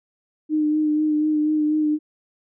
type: tone with vibrato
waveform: sine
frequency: 304.8 Hz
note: D#4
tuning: 36 cents flat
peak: -17 dBFS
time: 0.49-1.99 s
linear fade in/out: 50 ms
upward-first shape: sine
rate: 4.1 Hz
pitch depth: 21 cents each way
effects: none